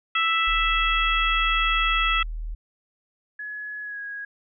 harmonic tone, 660 Hz, E5, 2 cents sharp, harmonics 2 / 3 / 4 / 5, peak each -23 / -27 / -25 / -27 dBFS, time 0.15-2.23 s, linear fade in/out 5 ms
sine tone, 39.59 Hz, D#1, 31 cents sharp, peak -28 dBFS, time 0.47-2.55 s, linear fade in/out 10 ms
sine tone with pitch glide, 1693 to 1652.4 Hz, G#6 to G#6, +33 to -9 cents, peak -31 dBFS, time 3.39-4.25 s, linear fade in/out 5 ms, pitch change -42 cents, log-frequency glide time 3.82-4 s
effects none

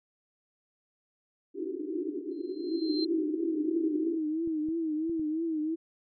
white band-pass noise, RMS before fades -35 dBFS, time 1.54-4.21 s, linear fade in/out 50 ms, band 290 to 390 Hz, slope 96 dB/octave
sine tone with exponential growth, 4139 Hz, C8, 20 cents flat, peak -31 dBFS, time 2.31-3.05 s, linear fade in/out 5 ms, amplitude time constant 160 ms
sine tone with vibrato, 318.6 Hz, D#4, 41 cents sharp, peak -28 dBFS, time 2.69-5.76 s, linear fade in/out 20 ms, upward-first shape triangle, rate 3 Hz, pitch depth 100 cents each way
clicks, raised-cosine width 3 ms, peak -34 dBFS, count 4, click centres 4.475 / 4.687 / 5.096 / 5.196 s
effects none

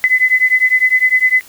sine beating tone pair, 2016 / 2025.9 Hz, B6 / B6, +35 / +44 cents, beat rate 9.9 Hz, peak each -12 dBFS, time 0.04-1.41 s, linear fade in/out 0 ms, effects white hiss -41 dBFS RMS until 1.48 s

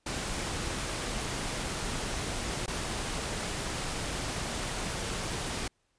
pink noise with dropouts, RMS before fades -34 dBFS, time 0.06-5.68 s, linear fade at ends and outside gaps 5 ms, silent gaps 2.662-2.678 s, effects pink hiss -74 dBFS RMS until 5.98 s + resampled to 22050 Hz

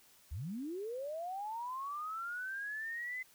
sine linear sweep, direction up, 60.7 to 2049 Hz, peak -38 dBFS, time 0.31-3.23 s, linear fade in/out 10 ms, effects white hiss -64 dBFS RMS until 3.34 s

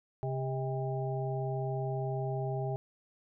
harmonic tone with a mistuned harmonic, 133.6 Hz, C3, 36 cents sharp, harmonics 1 / 3 / 5 / 6, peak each -33 / -38 / -40 / -41 dBFS, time 0.23-2.76 s, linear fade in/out 0 ms, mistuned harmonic 5, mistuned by -75 cents, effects none

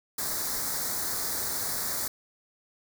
white band-stop noise, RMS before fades -31 dBFS, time 0.18-2.08 s, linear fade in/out 5 ms, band 2000 to 4000 Hz, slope 48 dB/octave, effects none

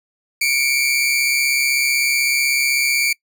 sawtooth tone pair together, 2213 / 2349 Hz, C#7 / D7, -3 / 0 cents, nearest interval minor second, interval 103 cents, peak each -17 / -14 dBFS, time 0.41-3.13 s, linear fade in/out 5 ms, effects noise-tail reverb RT60 0.1 s tail -25 dB re dry

